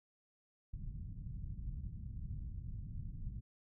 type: low-pass noise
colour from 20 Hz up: pink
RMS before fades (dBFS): -44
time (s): 0.73-3.41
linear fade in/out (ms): 10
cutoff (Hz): 160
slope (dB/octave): 24
effects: none